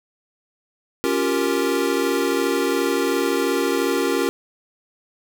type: chord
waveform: square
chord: G half-diminished seventh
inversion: second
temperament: equal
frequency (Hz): 277.2 / 349.2 / 392 / 466.2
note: Db4 / F4 / G4 / Bb4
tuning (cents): 0 / 0 / 0 / 0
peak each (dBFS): -25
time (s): 1.04-4.29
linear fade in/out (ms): 0
effects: none